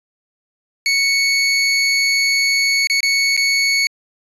25% pulse tone with dropouts, 2217 Hz, C#7, in tune, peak -10 dBFS, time 0.86-3.87 s, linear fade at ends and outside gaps 1 ms, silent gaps 2.871-2.899 / 3.005-3.03 / 3.366-3.375 s, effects resampled to 24000 Hz

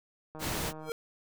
click train, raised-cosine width 1 ms, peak -31 dBFS, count 86, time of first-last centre 0.35-0.895 s, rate 156 Hz
pink noise, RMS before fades -34 dBFS, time 0.39-0.73 s, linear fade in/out 50 ms
square tone with exponential growth, 461.6 Hz, A#4, 17 cents flat, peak -30 dBFS, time 0.79-0.92 s, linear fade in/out 1 ms, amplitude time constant 27 ms
effects none

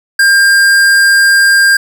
sine tone with hard clipping, 1601 Hz, G6, 36 cents sharp, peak -6 dBFS, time 0.19-1.77 s, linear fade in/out 5 ms, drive 17 dB, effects none

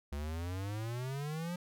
square exponential sweep, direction up, 70.1 to 180 Hz, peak -37 dBFS, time 0.12-1.56 s, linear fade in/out 5 ms, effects none

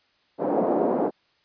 white band-pass noise, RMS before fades -23 dBFS, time 0.38-1.11 s, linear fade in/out 50 ms, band 220 to 670 Hz, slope 24 dB/octave, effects white hiss -65 dBFS RMS until 1.44 s + resampled to 11025 Hz

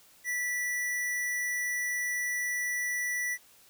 square tone, 1962 Hz, B6, 12 cents flat, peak -30 dBFS, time 0.24-3.38 s, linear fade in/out 50 ms, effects white hiss -59 dBFS RMS until 3.69 s

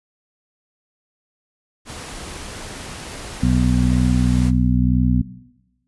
pink noise, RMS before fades -33 dBFS, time 1.85-4.52 s, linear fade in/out 50 ms
harmonic tone, 62 Hz, B1, 7 cents sharp, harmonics 1 / 2 / 3 / 4, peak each -19 / -19 / -19 / -19 dBFS, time 3.42-5.22 s, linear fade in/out 10 ms
effects noise-tail reverb RT60 1.0 s tail -18 dB re dry + resampled to 24000 Hz

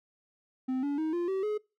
triangle tone with pitch steps, 258.8 / 285.5 / 315 / 347.5 / 383.3 / 422.9 Hz, C4 / D4 / D#4 / F4 / G4 / G#4, -19 / -49 / +21 / -9 / -39 / +31 cents, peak -26 dBFS, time 0.68-1.58 s, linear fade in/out 10 ms, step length 150 ms, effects noise-tail reverb RT60 0.3 s tail -25 dB re dry

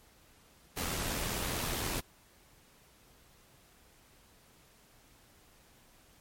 pink noise with amplitude modulation, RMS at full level -33 dBFS, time 0.76-2.01 s, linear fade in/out 20 ms, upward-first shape sine, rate 84.5 Hz, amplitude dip 40%, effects pink hiss -62 dBFS RMS until 6.2 s + MP3 64 kbps

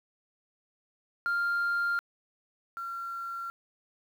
sine tone pair in turn, 1396.9 / 1370.5 Hz, F6 / F6, 0 / -33 cents, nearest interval unison, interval 33 cents, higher first, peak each -24 / -34 dBFS, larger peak first, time 1.26-1.99 / 2.77-3.5 s, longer neither, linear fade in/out 0 ms, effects tanh soft clip ceiling -24 dBFS + 9-bit

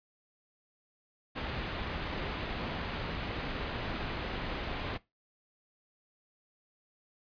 pink low-pass noise, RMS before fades -37 dBFS, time 1.35-4.98 s, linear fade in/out 20 ms, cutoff 3800 Hz, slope 24 dB/octave, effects noise-tail reverb RT60 0.2 s tail -19 dB re dry + resampled to 11025 Hz

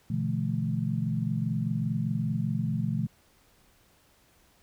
sine tone cluster, 121.7 / 146.5 / 166.9 / 214.6 Hz, B2 / D3 / E3 / A3, -25 / -4 / +22 / -43 cents, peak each -31 / -33 / -31 / -32 dBFS, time 0.1-3.07 s, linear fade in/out 5 ms, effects pink hiss -63 dBFS RMS until 4.62 s

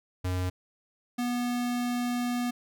square tone pair in turn, 91.3 / 243.7 Hz, F#2 / B3, -23 / -23 cents, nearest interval octave + perfect fourth, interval 1700 cents, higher second, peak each -28 dBFS, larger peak neither, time 0.24-0.5 / 1.18-2.51 s, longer second, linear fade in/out 10 ms, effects none

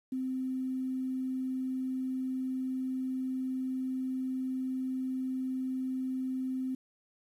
sine tone with quantisation, 259.5 Hz, C4, 14 cents flat, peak -31 dBFS, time 0.12-6.75 s, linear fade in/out 5 ms, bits 10, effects resampled to 32000 Hz

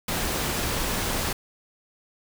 pink noise, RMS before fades -27 dBFS, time 0.08-1.33 s, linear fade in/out 5 ms, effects none

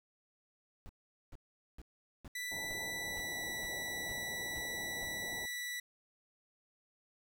brown noise bursts, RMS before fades -48 dBFS, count 10, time 0.86-5.05 s, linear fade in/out 0 ms, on 32 ms, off 430 ms
sawtooth tone with pitch glide, 1975.5 to 1959.6 Hz, B6 to B6, 0 to -14 cents, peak -35 dBFS, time 2.35-5.8 s, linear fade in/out 5 ms, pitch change -14 cents, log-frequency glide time 2.85-3.48 s
white low-pass noise, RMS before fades -49 dBFS, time 2.51-5.46 s, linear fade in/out 5 ms, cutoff 930 Hz, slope 96 dB/octave
effects none

